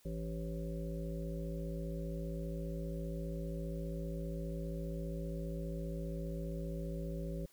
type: harmonic tone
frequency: 55 Hz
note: A1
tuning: in tune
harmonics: 1 / 3 / 5 / 7 / 9 / 10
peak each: -41 / -41 / -50 / -48 / -52 / -48 dBFS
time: 0.05-7.46 s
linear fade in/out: 5 ms
effects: white hiss -67 dBFS RMS until 7.52 s